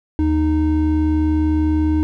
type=tone pair together; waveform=triangle; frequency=77.78 / 308.8 Hz; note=D#2 / D#4; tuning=0 / -13 cents; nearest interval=2 octaves; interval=2387 cents; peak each=-16 / -14 dBFS; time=0.19-2.03 s; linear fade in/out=0 ms; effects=none